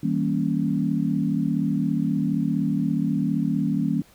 sine chord, E diminished seventh, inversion none, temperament equal with one note detuned, 160.96 / 196 / 233.1 / 277.2 Hz, E3 / G3 / Bb3 / Db4, -41 / 0 / 0 / 0 cents, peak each -26 dBFS, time 0.03-4.02 s, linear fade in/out 5 ms, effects pink hiss -55 dBFS RMS until 4.14 s

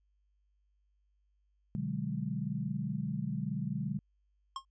sine chord, G# half-diminished seventh, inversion first, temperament just, 124.59 / 149.51 / 186.89 / 207.7 Hz, B2 / D3 / F#3 / G#3, +16 / +31 / +18 / 0 cents, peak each -40 / -37 / -38 / -38 dBFS, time 1.75-3.99 s, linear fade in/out 0 ms
square tone with exponential decay, 1073 Hz, C6, 43 cents sharp, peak -33 dBFS, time 4.56-4.65 s, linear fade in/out 2 ms, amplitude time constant 18 ms
effects added 50 Hz sine -70 dBFS peak until 4.7 s + resampled to 16000 Hz

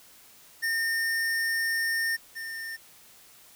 square tone pair in turn, 1821 / 1811.3 Hz, A#6 / A6, -41 / +50 cents, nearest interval unison, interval 9 cents, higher first, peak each -26 / -35 dBFS, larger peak first, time 0.62-2.17 / 2.35-2.77 s, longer first, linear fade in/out 20 ms, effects white hiss -54 dBFS RMS until 3.55 s

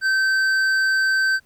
sine tone with hard clipping, 1548 Hz, G6, 22 cents flat, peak -18 dBFS, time 0.01-1.4 s, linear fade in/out 50 ms, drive 7 dB, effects pink hiss -61 dBFS RMS until 1.45 s

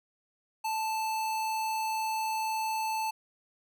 square tone, 879 Hz, A5, 2 cents flat, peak -30 dBFS, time 0.64-3.11 s, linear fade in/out 10 ms, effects none

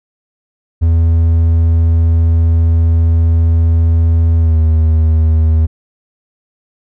triangle tone with pitch glide, 82.5 to 79.74 Hz, E2 to D#2, +2 to +43 cents, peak -5 dBFS, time 0.81-5.67 s, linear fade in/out 20 ms, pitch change -59 cents, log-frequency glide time 4.38-4.58 s, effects none

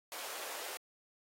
pink high-pass noise, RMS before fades -44 dBFS, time 0.12-0.77 s, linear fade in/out 0 ms, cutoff 450 Hz, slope 24 dB/octave, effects AAC 48 kbps

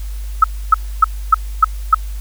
sine tone bursts, 1296 Hz, E6, 30 cents flat, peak -3 dBFS, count 6, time 0.42-1.946 s, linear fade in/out 5 ms, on 21 ms, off 280 ms, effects added 50 Hz sine -22 dBFS peak until 2.2 s + white hiss -42 dBFS RMS until 2.2 s

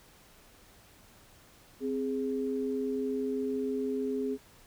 sine tone pair together, 261.6 / 414.8 Hz, C4 / G#4, 0 / -2 cents, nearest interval minor sixth, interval 798 cents, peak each -32 / -32 dBFS, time 1.8-4.38 s, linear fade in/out 50 ms, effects pink hiss -58 dBFS RMS until 4.66 s

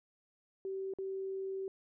sine tone with dropouts, 384.8 Hz, G4, 32 cents flat, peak -36 dBFS, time 0.65-1.68 s, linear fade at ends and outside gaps 1 ms, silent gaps 0.937-0.986 s, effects none

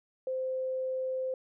sine tone, 519 Hz, C5, 14 cents flat, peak -30 dBFS, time 0.27-1.34 s, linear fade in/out 2 ms, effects none

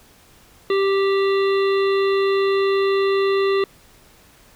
harmonic tone with a mistuned harmonic, 392 Hz, G4, in tune, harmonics 1 / 3 / 5 / 7 / 9 / 10, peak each -16 / -26 / -30 / -33 / -35 / -36 dBFS, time 0.7-3.64 s, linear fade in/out 2 ms, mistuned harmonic 10, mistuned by +53 cents, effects pink hiss -51 dBFS RMS until 4.55 s

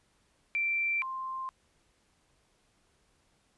sine tone pair in turn, 2349 / 1049.4 Hz, D7 / C6, 0 / +5 cents, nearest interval octave + major second, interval 1395 cents, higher first, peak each -27 / -34 dBFS, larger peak first, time 0.55-1.02 / 1.02-1.49 s, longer neither, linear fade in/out 0 ms, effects pink hiss -70 dBFS RMS until 3.57 s + resampled to 24000 Hz

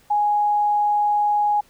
sine tone, 830.6 Hz, G#5, in tune, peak -16 dBFS, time 0.1-1.61 s, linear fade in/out 10 ms, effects pink hiss -56 dBFS RMS until 1.69 s

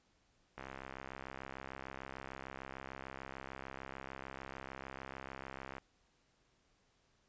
click train, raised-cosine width 0.5 ms, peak -30 dBFS, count 348, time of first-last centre 0.58-5.782 s, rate 66.7 Hz, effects pink hiss -74 dBFS RMS until 7.28 s + resampled to 16000 Hz

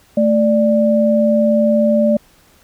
sine tone pair together, 220.9 / 589.3 Hz, A3 / D5, +7 / +6 cents, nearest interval octave + perfect fourth, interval 1699 cents, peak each -13 dBFS, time 0.17-2.17 s, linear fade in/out 5 ms, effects pink hiss -51 dBFS RMS until 2.63 s

